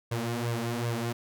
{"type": "tone with flanger", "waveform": "sawtooth", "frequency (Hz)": 117.8, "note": "A#2", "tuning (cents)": 19, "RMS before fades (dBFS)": -31, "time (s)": [0.11, 1.13], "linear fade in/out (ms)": 10, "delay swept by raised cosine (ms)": [1.8, 5.8], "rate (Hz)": 2.6, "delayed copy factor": 0.75, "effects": []}